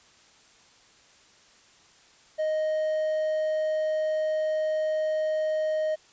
triangle tone, 622.3 Hz, D#5, in tune, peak -22 dBFS, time 2.38-5.96 s, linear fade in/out 20 ms, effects white hiss -57 dBFS RMS until 6.12 s + resampled to 16000 Hz

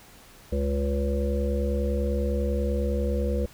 harmonic tone, 70.1 Hz, C#2, 20 cents sharp, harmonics 1 / 3 / 5 / 7 / 8, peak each -25 / -31 / -35 / -30 / -35 dBFS, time 0.52-3.46 s, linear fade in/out 5 ms, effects pink hiss -51 dBFS RMS until 3.53 s

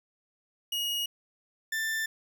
40% pulse tone pair in turn, 2882 / 1776.4 Hz, F#7 / A6, -46 / +16 cents, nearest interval minor sixth, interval 838 cents, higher first, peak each -28 dBFS, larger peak neither, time 0.72-1.06 / 1.72-2.06 s, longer neither, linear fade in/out 5 ms, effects none

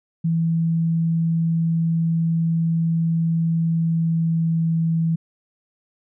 sine tone with pitch glide, 164.81 to 163.86 Hz, E3 to E3, 0 to -10 cents, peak -17 dBFS, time 0.24-5.16 s, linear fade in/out 10 ms, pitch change -10 cents, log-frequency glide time 3.62-4.71 s, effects none

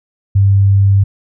sine tone, 98.7 Hz, G2, 12 cents sharp, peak -6 dBFS, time 0.35-1.04 s, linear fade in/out 10 ms, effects none

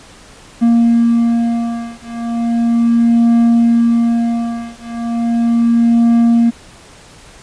triangle beating tone pair, 233.1 / 233.46 Hz, A#3 / A#3, 0 / +3 cents, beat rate 0.36 Hz, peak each -11 dBFS, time 0.61-6.51 s, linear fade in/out 20 ms, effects pink hiss -40 dBFS RMS until 7.42 s + resampled to 22050 Hz

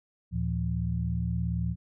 sine tone cluster, 75.7 / 114.7 / 171.6 Hz, D#2 / A#2 / F3, -47 / -28 / -30 cents, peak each -31 dBFS, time 0.31-1.76 s, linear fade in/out 50 ms, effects none

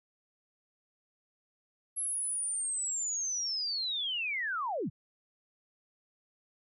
sine linear sweep, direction down, 11175 to 94.5 Hz, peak -31 dBFS, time 1.96-4.9 s, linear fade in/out 20 ms, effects none

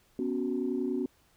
sine chord, B suspended second, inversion none, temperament equal, 246.9 / 277.2 / 370 Hz, B3 / C#4 / F#4, 0 / 0 / 0 cents, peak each -32 dBFS, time 0.19-1.06 s, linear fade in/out 2 ms, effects tanh soft clip ceiling -20 dBFS + pink hiss -66 dBFS RMS until 1.36 s

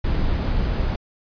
brown noise, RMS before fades -21 dBFS, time 0.04-0.96 s, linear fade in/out 5 ms, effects resampled to 11025 Hz

